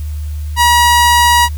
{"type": "tone", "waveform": "sawtooth", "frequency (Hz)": 960, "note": "B5", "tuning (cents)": -49, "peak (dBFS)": -3, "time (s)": [0.56, 1.49], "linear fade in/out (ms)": 50, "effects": ["added 75 Hz sine -18 dBFS peak until 1.57 s", "white hiss -42 dBFS RMS until 1.57 s"]}